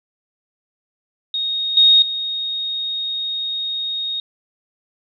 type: tone with level steps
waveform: sine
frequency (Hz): 3729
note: A#7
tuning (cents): 0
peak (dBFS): -19 / -8 / -21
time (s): 1.34-4.2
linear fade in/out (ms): 2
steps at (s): 1.77 / 2.02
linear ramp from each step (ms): 2
effects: none